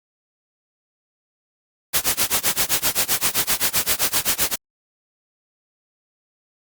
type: noise with tremolo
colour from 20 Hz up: white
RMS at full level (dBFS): -17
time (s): 1.93-4.56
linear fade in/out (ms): 20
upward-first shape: sine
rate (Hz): 7.7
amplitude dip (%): 95
effects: Opus 48 kbps